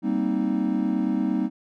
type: chord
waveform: triangle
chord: C minor seventh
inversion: second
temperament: equal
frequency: 196 / 233.1 / 261.6 / 311.1 Hz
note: G3 / Bb3 / C4 / Eb4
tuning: 0 / 0 / 0 / 0 cents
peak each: -25 dBFS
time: 0.02-1.5 s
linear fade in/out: 50 ms
effects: none